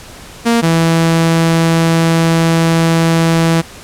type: tone pair in turn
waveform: sawtooth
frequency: 233.1 / 164.83 Hz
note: A#3 / E3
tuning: 0 / 0 cents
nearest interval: tritone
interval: 600 cents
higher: first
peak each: -5 dBFS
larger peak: neither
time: 0.45-0.62 / 0.62-3.62 s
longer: second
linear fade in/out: 20 ms
effects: pink hiss -34 dBFS RMS until 3.83 s + low-pass 11000 Hz 12 dB/octave